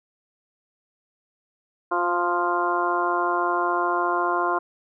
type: harmonic tone with a mistuned harmonic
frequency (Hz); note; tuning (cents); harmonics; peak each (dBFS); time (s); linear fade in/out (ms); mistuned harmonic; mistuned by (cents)
174.61; F3; 0; 2 / 3 / 4 / 5 / 6 / 7 / 8; -27 / -34 / -27 / -33 / -24 / -33 / -29; 1.91-4.59; 10; 2; +16
effects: none